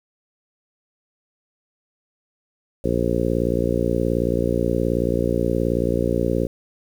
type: harmonic tone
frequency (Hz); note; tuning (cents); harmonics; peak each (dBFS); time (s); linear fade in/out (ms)
58.7; A#1; +13; 1 / 2 / 3 / 4 / 5 / 6 / 7 / 8 / 9; -27 / -27 / -27 / -27 / -27 / -27 / -27 / -27 / -27; 2.84-6.47; 5
effects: 8-bit